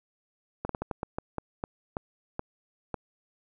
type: slowing click train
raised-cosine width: 1 ms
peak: -17 dBFS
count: 12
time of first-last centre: 0.65-2.943 s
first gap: 43 ms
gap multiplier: 1.29
effects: none